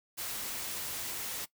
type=noise; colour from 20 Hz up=white; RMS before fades=-38 dBFS; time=0.17-1.46 s; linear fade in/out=20 ms; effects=noise-tail reverb RT60 0.1 s tail -19 dB re dry